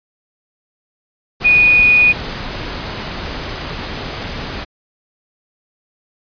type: tone in noise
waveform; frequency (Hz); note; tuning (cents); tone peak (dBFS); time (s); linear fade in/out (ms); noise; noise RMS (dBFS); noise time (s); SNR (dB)
sine; 2467; D#7; -15; -7; 1.44-2.13; 20; pink; -25; 1.4-4.65; +15
effects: resampled to 11025 Hz